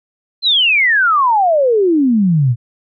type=exponential sweep; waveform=sine; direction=down; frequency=4186 to 112.9 Hz; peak=-9 dBFS; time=0.42-2.56 s; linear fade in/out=50 ms; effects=none